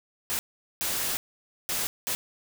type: noise bursts at uneven times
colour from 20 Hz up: white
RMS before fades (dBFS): -29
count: 4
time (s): 0.3-0.39 / 0.81-1.17 / 1.69-1.87 / 2.07-2.15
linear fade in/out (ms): 0
effects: none